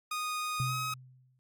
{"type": "tone with pitch glide", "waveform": "sawtooth", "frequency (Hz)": [1238, 1268.4], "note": ["D#6", "D#6"], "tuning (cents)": [-9, 33], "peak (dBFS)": -29, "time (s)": [0.11, 0.94], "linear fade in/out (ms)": 5, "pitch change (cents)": 42, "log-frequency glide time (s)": [0.65, 0.73]}
{"type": "tone with exponential decay", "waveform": "sine", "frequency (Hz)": 128.1, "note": "C3", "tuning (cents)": -36, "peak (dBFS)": -28, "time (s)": [0.6, 1.39], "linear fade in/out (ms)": 0, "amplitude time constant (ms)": 170}
{"effects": ["AAC 64 kbps"]}